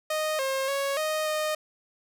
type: tone with pitch steps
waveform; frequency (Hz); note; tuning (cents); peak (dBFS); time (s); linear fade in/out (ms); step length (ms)
sawtooth; 620 / 535 / 554 / 621 / 616; D#5 / C5 / C#5 / D#5 / D#5; -6 / +38 / -1 / -3 / -17; -22; 0.1-1.55; 5; 290
effects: none